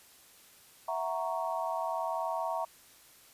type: chord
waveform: sine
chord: F# dominant seventh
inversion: third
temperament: equal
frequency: 659.3 / 740 / 932.3 / 1108.7 Hz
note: E5 / F#5 / A#5 / C#6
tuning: 0 / 0 / 0 / 0 cents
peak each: -35 / -38 / -35 / -39 dBFS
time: 0.88-2.65 s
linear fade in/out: 5 ms
effects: white hiss -58 dBFS RMS until 3.33 s + resampled to 32000 Hz